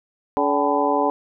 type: harmonic tone with a mistuned harmonic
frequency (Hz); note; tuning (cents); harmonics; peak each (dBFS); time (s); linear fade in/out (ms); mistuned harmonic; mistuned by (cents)
143.3; D3; -42; 2 / 3 / 4 / 5 / 6 / 7; -24 / -24 / -24 / -24 / -24 / -24; 0.37-1.1; 0; 5; +120
effects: none